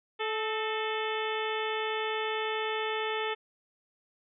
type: harmonic tone with a mistuned harmonic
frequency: 435.4 Hz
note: A4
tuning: 18 cents flat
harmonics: 1 / 2 / 3 / 4 / 5 / 6 / 7 / 8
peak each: -33 / -36 / -38 / -39 / -40 / -41 / -41 / -42 dBFS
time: 0.19-3.35 s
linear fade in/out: 20 ms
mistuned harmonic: 4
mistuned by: +50 cents
effects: none